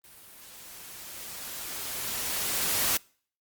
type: noise with level ramp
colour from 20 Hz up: white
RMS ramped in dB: -52 to -25 dBFS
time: 0.04-2.97 s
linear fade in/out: 2 ms
effects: noise-tail reverb RT60 0.5 s tail -26 dB re dry + Opus 32 kbps